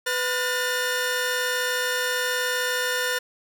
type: tone cluster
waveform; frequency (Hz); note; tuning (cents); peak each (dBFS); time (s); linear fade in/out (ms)
sawtooth; 500 / 1441 / 1793; B4 / F#6 / A6; +21 / -46 / +32; -24; 0.06-3.19; 10
effects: none